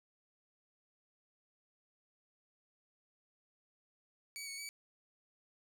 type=tone with pitch steps; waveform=15% pulse; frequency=2271 / 2222 / 2279 Hz; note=C#7 / C#7 / C#7; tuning=+41 / +4 / +47 cents; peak=-36 dBFS; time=4.36-4.69 s; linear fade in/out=0 ms; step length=110 ms; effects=none